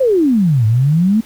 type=exponential two-way sweep; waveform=sine; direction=down then up; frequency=554.4 to 105.8 to 229.6 Hz; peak=-9 dBFS; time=0-1.21 s; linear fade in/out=10 ms; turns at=0.66 s; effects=pink hiss -42 dBFS RMS until 1.25 s